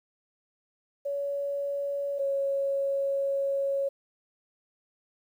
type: tone pair in turn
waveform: sine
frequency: 564 / 552.4 Hz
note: C#5 / C#5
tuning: +30 / -6 cents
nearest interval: unison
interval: 36 cents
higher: first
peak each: -28 / -25 dBFS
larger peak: second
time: 1.05-2.19 / 2.19-3.89 s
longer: second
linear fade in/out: 10 ms
effects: 10-bit